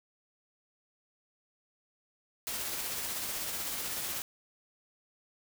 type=noise with tremolo; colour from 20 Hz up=white; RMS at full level=-35 dBFS; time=2.47-4.22 s; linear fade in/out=0 ms; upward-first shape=triangle; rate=16 Hz; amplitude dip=30%; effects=none